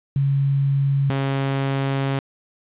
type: tone pair in turn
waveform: sine / sawtooth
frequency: 138.59 / 136.52 Hz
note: C#3 / C#3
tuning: 0 / -26 cents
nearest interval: unison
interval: 26 cents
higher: first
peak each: -16 / -16 dBFS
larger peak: neither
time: 0.16-1.1 / 1.1-2.19 s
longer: second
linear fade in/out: 2 ms
effects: resampled to 8000 Hz + 8-bit